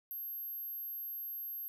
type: tone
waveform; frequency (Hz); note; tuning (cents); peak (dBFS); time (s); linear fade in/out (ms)
sine; 12540; G9; -1; -39; 0.11-1.68; 0
effects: none